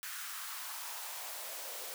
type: noise with high-pass filter sweep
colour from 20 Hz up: white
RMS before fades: -43 dBFS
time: 0.03-1.94 s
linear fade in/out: 0 ms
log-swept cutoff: 1500 to 470 Hz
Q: 2.5
effects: none